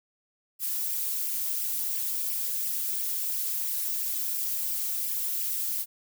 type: noise with flanger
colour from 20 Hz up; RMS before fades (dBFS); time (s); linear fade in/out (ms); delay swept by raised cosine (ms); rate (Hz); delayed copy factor
violet; -30; 0.59-5.86; 50; 0.37 to 6.37; 2.9; +1
effects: none